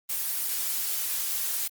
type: noise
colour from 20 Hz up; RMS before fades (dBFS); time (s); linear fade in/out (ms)
blue; -29; 0.09-1.68; 10
effects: Opus 24 kbps